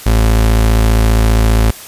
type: tone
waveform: 35% pulse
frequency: 55 Hz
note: A1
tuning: in tune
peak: -6 dBFS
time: 0.06-1.71 s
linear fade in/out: 5 ms
effects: white hiss -32 dBFS RMS until 1.87 s + resampled to 32000 Hz